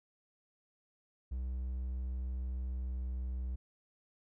triangle tone with pitch glide, 63.3 to 62.94 Hz, B1 to B1, +43 to +33 cents, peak -33 dBFS, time 1.31-3.56 s, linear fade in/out 10 ms, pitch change -10 cents, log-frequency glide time 2.68-3.12 s, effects none

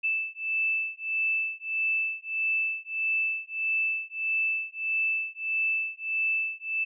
sine beating tone pair, 2637 / 2638.6 Hz, E7 / E7, 0 / +1 cents, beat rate 1.6 Hz, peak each -29 dBFS, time 0.03-6.85 s, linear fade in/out 20 ms, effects none

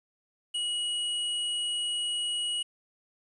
square tone, 2910 Hz, F#7, 29 cents flat, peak -29 dBFS, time 0.54-2.63 s, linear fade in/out 10 ms, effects resampled to 24000 Hz + 10-bit

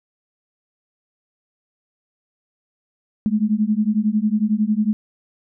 sine beating tone pair, 207.7 / 218.7 Hz, G#3 / A3, 0 / -10 cents, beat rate 11 Hz, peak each -19 dBFS, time 3.26-4.93 s, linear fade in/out 0 ms, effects none

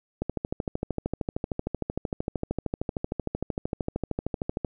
click train, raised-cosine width 2 ms, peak -14 dBFS, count 59, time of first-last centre 0.22-4.647 s, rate 13.1 Hz, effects none

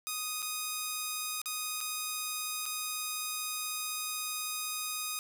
5% pulse tone with dropouts, 1244.5 Hz, D#6, in tune, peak -22 dBFS, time 0.07-5.19 s, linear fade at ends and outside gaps 0 ms, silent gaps 0.421-0.426 / 1.416-1.458 / 1.806-1.811 / 2.656-2.662 s, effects none

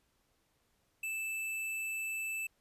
square tone, 2637 Hz, E7, in tune, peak -36 dBFS, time 1.03-2.47 s, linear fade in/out 5 ms, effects pink hiss -75 dBFS RMS until 2.6 s + resampled to 32000 Hz

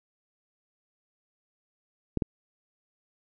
clicks, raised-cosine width 3 ms, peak -13 dBFS, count 2, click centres 2.173 / 2.222 s, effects none

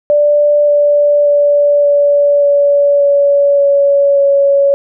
sine tone with pitch steps, 587.3 / 583.2 / 579.2 / 575.2 / 571.2 / 567.3 / 563.4 / 559.5 Hz, D5 / D5 / D5 / D5 / D5 / C#5 / C#5 / C#5, 0 / -12 / -24 / -36 / -48 / +40 / +28 / +16 cents, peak -6 dBFS, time 0.1-4.74 s, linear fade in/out 0 ms, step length 580 ms, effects none

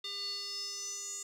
square tone with band-pass filter sweep, 401.2 Hz, G4, 40 cents sharp, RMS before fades -40 dBFS, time 0.04-1.23 s, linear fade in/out 5 ms, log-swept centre 3900 to 7200 Hz, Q 8.9, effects none

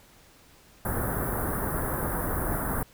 pink band-stop noise, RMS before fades -29 dBFS, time 0.85-2.83 s, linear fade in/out 2 ms, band 1700 to 10000 Hz, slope 48 dB/octave, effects pink hiss -56 dBFS RMS until 2.93 s

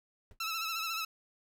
brown noise with exponential decay, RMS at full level -45 dBFS, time 0.31-0.39 s, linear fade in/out 1 ms, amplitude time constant 16 ms
15% pulse tone with vibrato, 1318.5 Hz, E6, in tune, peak -27 dBFS, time 0.4-1.05 s, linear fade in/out 5 ms, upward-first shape sine, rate 14 Hz, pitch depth 50 cents each way
effects none

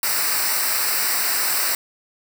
white noise with comb filter, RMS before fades -21 dBFS, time 0.03-1.75 s, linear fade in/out 2 ms, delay 0.3 ms, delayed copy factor -0.8, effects none

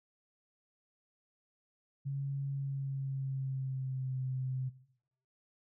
sine tone with pitch glide, 138.5 to 129.97 Hz, C#3 to C3, -1 to -11 cents, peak -33 dBFS, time 2.05-4.7 s, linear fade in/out 20 ms, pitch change -110 cents, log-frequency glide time 2.51-4.18 s, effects noise-tail reverb RT60 0.7 s tail -17 dB re dry

